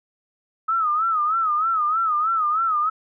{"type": "tone with vibrato", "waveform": "sine", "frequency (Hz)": 1274, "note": "D#6", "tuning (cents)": 41, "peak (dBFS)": -18, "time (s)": [0.68, 2.9], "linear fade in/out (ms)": 10, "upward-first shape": "sine", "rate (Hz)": 3.2, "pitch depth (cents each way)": 110, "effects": []}